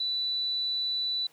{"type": "tone", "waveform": "sine", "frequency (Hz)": 3970, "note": "B7", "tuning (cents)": 8, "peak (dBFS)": -27, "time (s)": [0, 1.27], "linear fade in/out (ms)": 5, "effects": ["pink hiss -60 dBFS RMS until 1.32 s", "high-pass 300 Hz 12 dB/octave"]}